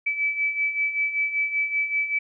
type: beating tone pair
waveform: sine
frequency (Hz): 2300 / 2305.2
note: D7 / D7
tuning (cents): -37 / -33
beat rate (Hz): 5.2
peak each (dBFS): -29 / -23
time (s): 0.06-2.19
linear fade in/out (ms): 10
effects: none